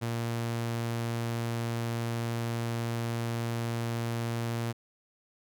sawtooth tone, 116.54 Hz, A#2, in tune, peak -26 dBFS, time 0.01-4.73 s, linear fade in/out 20 ms, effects none

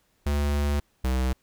square tone pair in turn, 72.4 / 64.24 Hz, D2 / C2, -24 / -31 cents, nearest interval major second, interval 207 cents, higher first, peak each -23 dBFS, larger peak neither, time 0.26-0.8 / 1.04-1.33 s, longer first, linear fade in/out 5 ms, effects pink hiss -68 dBFS RMS until 1.42 s

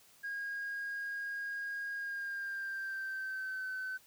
sine tone with pitch glide, 1632 to 1522.7 Hz, G#6 to F#6, -31 to +49 cents, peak -35 dBFS, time 0.23-3.98 s, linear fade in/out 20 ms, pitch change -120 cents, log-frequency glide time 1.95-3.68 s, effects tanh soft clip ceiling -34 dBFS + white hiss -63 dBFS RMS until 4.06 s

